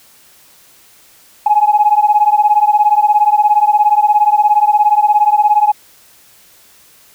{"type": "beating tone pair", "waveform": "sine", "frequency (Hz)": [830.6, 847.6], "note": ["G#5", "G#5"], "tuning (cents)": [0, 35], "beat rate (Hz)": 17, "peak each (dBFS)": -10, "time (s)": [1.46, 5.72], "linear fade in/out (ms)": 5, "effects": ["tanh soft clip ceiling 0 dBFS", "white hiss -46 dBFS RMS until 7.14 s"]}